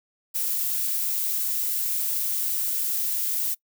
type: noise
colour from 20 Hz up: violet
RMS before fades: -26 dBFS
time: 0.34-3.55 s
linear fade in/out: 20 ms
effects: noise-tail reverb RT60 0.1 s tail -23 dB re dry